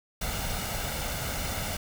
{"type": "noise with comb filter", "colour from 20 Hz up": "pink", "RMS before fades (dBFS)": -32, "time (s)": [0.21, 1.77], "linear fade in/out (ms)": 5, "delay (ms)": 1.4, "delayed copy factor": 0.55, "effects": []}